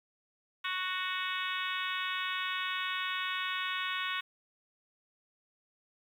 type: harmonic tone with a mistuned harmonic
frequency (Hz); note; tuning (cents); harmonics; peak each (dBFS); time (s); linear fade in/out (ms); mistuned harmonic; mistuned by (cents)
370; F#4; 0; 3 / 4 / 5 / 6 / 7 / 8 / 9 / 10; -38 / -39 / -40 / -41 / -41 / -42 / -43 / -43; 0.64-4.21; 10; 9; +16
effects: 10-bit